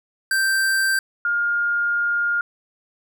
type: tone pair in turn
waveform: square / sine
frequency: 1566 / 1414.5 Hz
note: G6 / F6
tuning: -2 / +22 cents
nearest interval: major second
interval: 176 cents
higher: first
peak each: -18 dBFS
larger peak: neither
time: 0.31-0.99 / 1.25-2.41 s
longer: second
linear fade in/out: 2 ms
effects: none